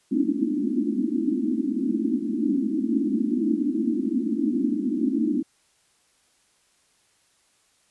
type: band-pass noise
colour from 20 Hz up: white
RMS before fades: -24 dBFS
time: 0.11-5.43 s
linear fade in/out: 10 ms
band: 210 to 330 Hz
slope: 96 dB/octave
effects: white hiss -64 dBFS RMS until 7.9 s + resampled to 24000 Hz